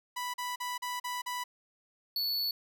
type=tone bursts; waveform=sawtooth; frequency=987.8 Hz; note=B5; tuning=in tune; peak=-30 dBFS; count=6; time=0.16-1.44 s; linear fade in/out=10 ms; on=180 ms; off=40 ms
type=tone; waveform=square; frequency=4435 Hz; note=C#8; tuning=in tune; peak=-30 dBFS; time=2.16-2.51 s; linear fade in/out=2 ms
effects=none